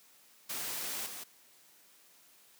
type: noise with level steps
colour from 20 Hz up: white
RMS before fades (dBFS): -38 / -44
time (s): 0.49-1.24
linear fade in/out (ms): 10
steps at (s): 1.06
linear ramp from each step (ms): 5
effects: white hiss -62 dBFS RMS until 2.59 s + high-pass 150 Hz 12 dB/octave